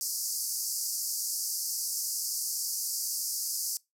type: band-pass noise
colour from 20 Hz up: pink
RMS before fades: -33 dBFS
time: 0.01-3.77 s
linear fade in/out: 0 ms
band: 4700 to 15000 Hz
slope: 96 dB/octave
effects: noise-tail reverb RT60 0.2 s tail -23 dB re dry